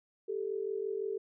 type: tone pair together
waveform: sine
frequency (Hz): 394.1 / 440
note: G4 / A4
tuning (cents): +9 / 0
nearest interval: major second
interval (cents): 191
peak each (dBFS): -35 / -36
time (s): 0.28-1.18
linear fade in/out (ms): 10
effects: none